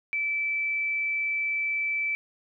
sine tone, 2318 Hz, D7, 23 cents flat, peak -25 dBFS, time 0.13-2.15 s, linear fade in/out 0 ms, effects none

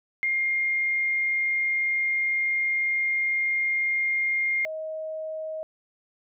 sine tone pair in turn, 2121 / 630.6 Hz, C7 / D#5, +23 / +23 cents, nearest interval octave + major sixth, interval 2100 cents, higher first, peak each -22 / -30 dBFS, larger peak first, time 0.23-4.65 / 4.65-5.63 s, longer first, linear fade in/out 0 ms, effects none

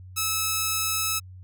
5% pulse tone, 1298 Hz, E6, 27 cents flat, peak -12 dBFS, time 0.16-1.2 s, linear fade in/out 20 ms, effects added 92 Hz sine -41 dBFS peak until 1.43 s

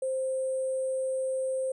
sine tone with sample-and-hold, 523.3 Hz, C5, in tune, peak -27 dBFS, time 0.02-1.72 s, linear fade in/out 5 ms, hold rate 8820 Hz, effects resampled to 24000 Hz

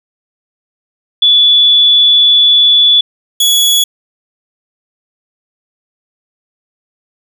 sine / sawtooth tone pair in turn, 3443 / 3380 Hz, A7 / G#7, -38 / +30 cents, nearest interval unison, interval 32 cents, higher first, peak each -4 dBFS, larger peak neither, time 1.22-3.01 / 3.4-3.84 s, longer first, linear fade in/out 5 ms, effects none

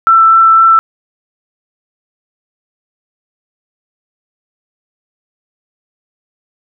sine tone with vibrato, 1333 Hz, E6, 19 cents sharp, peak -3 dBFS, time 0.07-0.79 s, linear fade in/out 0 ms, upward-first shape sine, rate 3.9 Hz, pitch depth 8 cents each way, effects none

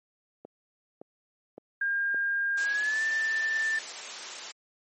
click train, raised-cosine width 2 ms, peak -24 dBFS, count 4, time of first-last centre 0.45-2.145 s, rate 1.77 Hz
sine tone with pitch glide, 1609 to 1775 Hz, G6 to A6, +45 to +15 cents, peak -25 dBFS, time 1.81-3.79 s, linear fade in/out 5 ms, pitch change +170 cents, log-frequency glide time 2.59-3.03 s
white noise, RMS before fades -38 dBFS, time 2.57-4.52 s, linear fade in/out 10 ms
effects high-pass 400 Hz 12 dB/octave + MP3 32 kbps

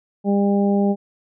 harmonic tone, 200.6 Hz, G3, 40 cents sharp, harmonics 1 / 2 / 3 / 4, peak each -16 / -22 / -26 / -28 dBFS, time 0.24-0.96 s, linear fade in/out 50 ms, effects none

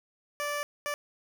15% pulse tone bursts at uneven times, 584 Hz, D5, 10 cents flat, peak -24 dBFS, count 2, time 0.4-0.63 / 0.86-0.94 s, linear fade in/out 0 ms, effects none

